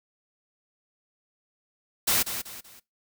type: noise with echo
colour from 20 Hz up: white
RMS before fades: -23 dBFS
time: 2.07-2.23 s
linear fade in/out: 10 ms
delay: 190 ms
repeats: 3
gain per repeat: -9 dB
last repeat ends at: 2.8 s
effects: noise-tail reverb RT60 0.2 s tail -21 dB re dry